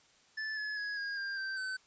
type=tone with pitch steps; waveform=square; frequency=1746 / 1707.1 / 1669.1 / 1631.9 / 1595.5 / 1560 / 1525.3 Hz; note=A6 / G#6 / G#6 / G#6 / G6 / G6 / G6; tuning=-14 / +47 / +8 / -31 / +30 / -9 / -48 cents; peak=-36 dBFS; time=0.37-1.77 s; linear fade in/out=10 ms; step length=200 ms; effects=white hiss -65 dBFS RMS until 1.86 s + resampled to 16000 Hz